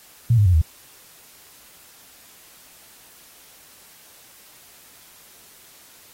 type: tone with pitch steps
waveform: sine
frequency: 117.8 / 103.14 / 90.31 / 79.08 Hz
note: A#2 / G#2 / F#2 / D#2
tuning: +19 / -11 / -41 / +29 cents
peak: -12 dBFS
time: 0.3-0.616 s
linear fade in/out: 5 ms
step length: 79 ms
effects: white hiss -49 dBFS RMS until 6.13 s + AAC 48 kbps